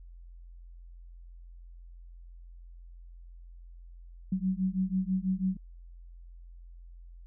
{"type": "beating tone pair", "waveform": "sine", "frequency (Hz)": [185, 191.1], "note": ["F#3", "G3"], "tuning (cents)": [0, -44], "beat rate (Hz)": 6.1, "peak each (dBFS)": -30, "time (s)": [4.32, 5.57], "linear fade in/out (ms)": 5, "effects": ["added 43 Hz sine -46 dBFS peak until 7.26 s"]}